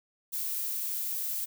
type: noise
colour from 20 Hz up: violet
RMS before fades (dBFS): -33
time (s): 0.32-1.46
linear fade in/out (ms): 20
effects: none